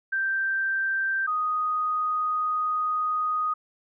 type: tone pair in turn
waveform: sine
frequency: 1568 / 1244.5 Hz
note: G6 / D#6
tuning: 0 / 0 cents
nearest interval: major third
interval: 400 cents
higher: first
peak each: -23 dBFS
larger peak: neither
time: 0.12-1.27 / 1.27-3.54 s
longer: second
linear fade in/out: 10 ms
effects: none